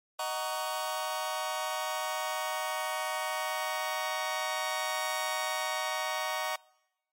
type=chord; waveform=sawtooth; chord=D# minor seventh; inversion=none; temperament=just; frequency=622.3 / 746.7 / 933.4 / 1120.1 Hz; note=D#5 / F#5 / A#5 / C#6; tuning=0 / +16 / +2 / +18 cents; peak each=-33 dBFS; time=0.19-6.56 s; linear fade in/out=5 ms; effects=noise-tail reverb RT60 0.9 s tail -24 dB re dry + MP3 64 kbps